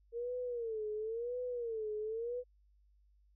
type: tone with vibrato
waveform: sine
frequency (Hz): 460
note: A#4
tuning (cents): -23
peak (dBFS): -36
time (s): 0.12-2.44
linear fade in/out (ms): 50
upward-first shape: sine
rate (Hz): 0.96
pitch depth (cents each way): 140
effects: added 50 Hz sine -65 dBFS peak until 3.35 s